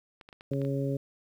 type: clicks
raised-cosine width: 0.3 ms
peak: -32 dBFS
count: 7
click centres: 0.212 / 0.289 / 0.328 / 0.409 / 0.535 / 0.617 / 0.65 s
type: harmonic tone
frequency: 137.9 Hz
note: C#3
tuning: 9 cents flat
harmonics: 1 / 2 / 3 / 4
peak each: -30 / -33 / -35 / -36 dBFS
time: 0.51-0.97 s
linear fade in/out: 5 ms
effects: 10-bit